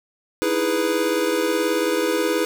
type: chord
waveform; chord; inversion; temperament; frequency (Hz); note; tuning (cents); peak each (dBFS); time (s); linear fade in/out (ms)
square; E major seventh; third; equal; 311.1 / 329.6 / 415.3 / 493.9; D#4 / E4 / G#4 / B4; 0 / 0 / 0 / 0; -29 / -25 / -25 / -24; 0.42-2.45; 0
effects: none